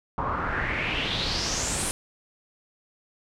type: noise with low-pass filter sweep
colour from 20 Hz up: pink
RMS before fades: -28 dBFS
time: 0.18-1.91 s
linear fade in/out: 0 ms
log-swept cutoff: 1000 to 10000 Hz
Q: 4.9
effects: none